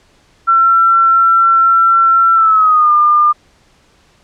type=tone with pitch glide; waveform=sine; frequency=1351 to 1203.6 Hz; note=E6 to D6; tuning=+42 to +42 cents; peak=-6 dBFS; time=0.47-3.33 s; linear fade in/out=20 ms; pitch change=-200 cents; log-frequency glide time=2.33-2.92 s; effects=pink hiss -51 dBFS RMS until 4.23 s + low-pass 7000 Hz 12 dB/octave